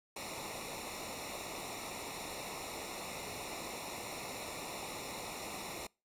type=noise with comb filter; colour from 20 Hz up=pink; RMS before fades=-43 dBFS; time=0.16-5.87 s; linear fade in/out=5 ms; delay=0.63 ms; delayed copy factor=-0.85; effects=noise-tail reverb RT60 0.3 s tail -26 dB re dry + low-pass 12000 Hz 12 dB/octave